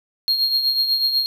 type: tone with tremolo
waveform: triangle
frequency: 4246 Hz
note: C8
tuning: 25 cents sharp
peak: -13 dBFS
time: 0.28-1.26 s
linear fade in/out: 0 ms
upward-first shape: triangle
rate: 8.1 Hz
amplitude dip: 60%
effects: none